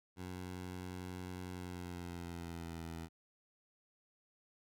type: tone with pitch glide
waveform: 15% pulse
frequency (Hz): 91 to 82.49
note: F#2 to E2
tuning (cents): -28 to +2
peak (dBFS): -37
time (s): 0.16-3.09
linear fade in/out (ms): 50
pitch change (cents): -170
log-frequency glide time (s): 1.48-2.86
effects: none